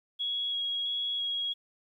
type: tone with vibrato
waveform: sine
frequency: 3322 Hz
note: G#7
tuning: in tune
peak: -29 dBFS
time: 0.19-1.54 s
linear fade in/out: 20 ms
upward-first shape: square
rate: 1.5 Hz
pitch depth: 9 cents each way
effects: 11-bit